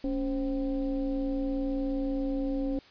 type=tone with frequency modulation; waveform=sine; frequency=277.7 Hz; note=C#4; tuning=3 cents sharp; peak=-27 dBFS; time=0.04-2.79 s; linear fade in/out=2 ms; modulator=248 Hz; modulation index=0.81; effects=white hiss -55 dBFS RMS until 2.9 s + resampled to 11025 Hz